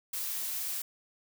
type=noise; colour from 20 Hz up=blue; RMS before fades=-35 dBFS; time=0.13-0.82 s; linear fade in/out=5 ms; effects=none